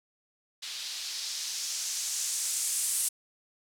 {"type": "noise with low-pass filter sweep", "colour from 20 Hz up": "violet", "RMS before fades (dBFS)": -33, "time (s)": [0.62, 3.09], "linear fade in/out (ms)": 10, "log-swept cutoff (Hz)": [3900, 9300], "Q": 1.8, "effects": []}